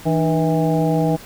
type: harmonic tone with a mistuned harmonic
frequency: 162 Hz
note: E3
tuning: 30 cents flat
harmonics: 1 / 2 / 3 / 4 / 5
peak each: -18 / -21 / -23 / -24 / -25 dBFS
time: 0.05-1.17 s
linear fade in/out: 20 ms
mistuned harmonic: 2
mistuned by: -110 cents
effects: pink hiss -40 dBFS RMS until 1.25 s